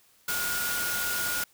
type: tone in noise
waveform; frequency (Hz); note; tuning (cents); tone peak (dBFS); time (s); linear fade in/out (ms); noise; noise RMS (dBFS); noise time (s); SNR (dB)
sine; 1434; F6; +45; -31; 0.28-1.44; 5; white; -31; 0.28-1.44; -3
effects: white hiss -62 dBFS RMS until 1.53 s